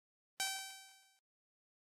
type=tone with exponential decay; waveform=5% pulse; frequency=773 Hz; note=G5; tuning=24 cents flat; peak=-22 dBFS; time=0.4-1.19 s; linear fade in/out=0 ms; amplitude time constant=170 ms; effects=AAC 64 kbps